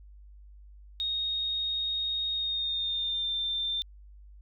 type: tone with pitch glide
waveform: sine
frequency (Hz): 3729 to 3579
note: A#7 to A7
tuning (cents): 0 to +29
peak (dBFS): -28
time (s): 1-3.82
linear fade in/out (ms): 0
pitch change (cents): -71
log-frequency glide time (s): 2.33-3.33
effects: added 50 Hz sine -48 dBFS peak until 4.41 s